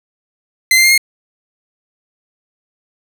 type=tone with pitch steps; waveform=sawtooth; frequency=2064 / 2090 / 2117 / 2144 Hz; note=C7 / C7 / C7 / C7; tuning=-24 / -2 / +20 / +42 cents; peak=-4 dBFS; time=0.71-0.978 s; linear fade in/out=2 ms; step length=67 ms; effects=none